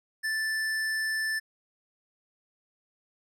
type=tone; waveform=square; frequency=1760 Hz; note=A6; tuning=in tune; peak=-28 dBFS; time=0.23-1.4 s; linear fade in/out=20 ms; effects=low-pass 12000 Hz 12 dB/octave